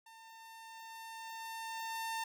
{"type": "tone with level ramp", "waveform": "sawtooth", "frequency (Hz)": 902, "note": "A5", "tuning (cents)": 43, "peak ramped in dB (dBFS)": [-51, -32], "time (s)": [0.06, 2.24], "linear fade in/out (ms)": 5, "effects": []}